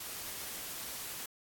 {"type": "noise", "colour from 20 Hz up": "white", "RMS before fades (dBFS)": -42, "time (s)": [0, 1.26], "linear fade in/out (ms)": 5, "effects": ["AAC 64 kbps"]}